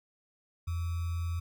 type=tone with sample-and-hold; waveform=sine; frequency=84.9 Hz; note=F2; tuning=48 cents flat; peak=-30 dBFS; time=0.67-1.4 s; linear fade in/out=10 ms; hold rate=1225 Hz; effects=none